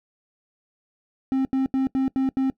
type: tone bursts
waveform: triangle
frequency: 265.5 Hz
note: C4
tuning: 25 cents sharp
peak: -17 dBFS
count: 6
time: 1.32-2.5 s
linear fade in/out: 0 ms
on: 130 ms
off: 80 ms
effects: noise-tail reverb RT60 0.1 s tail -20 dB re dry